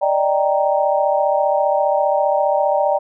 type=chord; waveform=sine; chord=Eb major seventh; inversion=third; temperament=equal; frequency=587.3 / 622.3 / 784 / 932.3 Hz; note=D5 / Eb5 / G5 / Bb5; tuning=0 / 0 / 0 / 0 cents; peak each=-17 / -22 / -19 / -22 dBFS; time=0.01-2.99 s; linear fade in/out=20 ms; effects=none